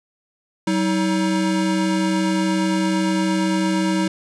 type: tone pair together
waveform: square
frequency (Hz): 189.3 / 318.4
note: F#3 / D#4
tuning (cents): +40 / +40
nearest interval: major sixth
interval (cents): 900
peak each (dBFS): -21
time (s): 0.67-4.08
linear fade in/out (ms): 5
effects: resampled to 22050 Hz + 8-bit